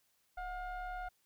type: tone with frequency modulation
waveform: sine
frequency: 729 Hz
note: F#5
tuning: 26 cents flat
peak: -37 dBFS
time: 0.37-1.09 s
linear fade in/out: 10 ms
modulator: 694 Hz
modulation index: 0.94
effects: tanh soft clip ceiling -37 dBFS + white hiss -75 dBFS RMS until 1.25 s